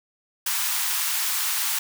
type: high-pass noise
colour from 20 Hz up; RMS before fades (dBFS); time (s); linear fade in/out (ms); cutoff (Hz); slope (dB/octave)
white; -25; 0.46-1.79; 5; 830; 48
effects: none